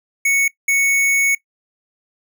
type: tone pair in turn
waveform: square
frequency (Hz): 2217 / 2217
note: C#7 / C#7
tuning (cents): 0 / 0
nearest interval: unison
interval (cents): 0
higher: neither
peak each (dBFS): -14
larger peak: neither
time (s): 0.25-0.48 / 0.68-1.35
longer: second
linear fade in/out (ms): 5
effects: noise-tail reverb RT60 0.1 s tail -20 dB re dry